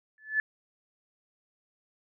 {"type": "tone with exponential growth", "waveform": "sine", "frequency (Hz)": 1735, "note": "A6", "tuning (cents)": -25, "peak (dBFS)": -20, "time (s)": [0.18, 0.4], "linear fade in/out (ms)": 1, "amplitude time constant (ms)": 46, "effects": []}